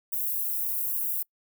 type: high-pass noise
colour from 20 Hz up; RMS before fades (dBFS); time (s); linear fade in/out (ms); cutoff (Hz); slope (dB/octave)
white; -29; 0.12-1.23; 10; 12000; 24
effects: noise-tail reverb RT60 0.1 s tail -25 dB re dry